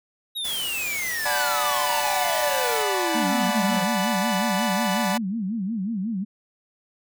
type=exponential sweep; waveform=square; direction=down; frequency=3837 to 170 Hz; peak=-27 dBFS; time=0.35-3.85 s; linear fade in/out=20 ms
type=noise; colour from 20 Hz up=white; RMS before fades=-33 dBFS; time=0.44-2.83 s; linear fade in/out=10 ms
type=chord; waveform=sawtooth; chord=B minor seventh; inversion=first; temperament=equal with one note detuned; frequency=587.3 / 740 / 866.9 / 987.8 Hz; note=D5 / F#5 / A5 / B5; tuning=0 / 0 / -26 / 0 cents; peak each=-25 dBFS; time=1.25-5.18 s; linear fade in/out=10 ms
type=tone with vibrato; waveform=sine; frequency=207.7 Hz; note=G#3; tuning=in tune; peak=-24 dBFS; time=3.14-6.25 s; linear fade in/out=20 ms; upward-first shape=sine; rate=5.5 Hz; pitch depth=210 cents each way
effects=none